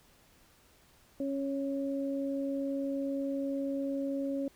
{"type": "tone pair together", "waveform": "sine", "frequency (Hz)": [275.3, 553.2], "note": ["C#4", "C#5"], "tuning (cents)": [-12, -4], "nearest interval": "octave", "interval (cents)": 1208, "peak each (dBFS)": [-32, -36], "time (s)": [1.2, 4.48], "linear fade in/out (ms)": 2, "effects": ["pink hiss -63 dBFS RMS until 4.55 s"]}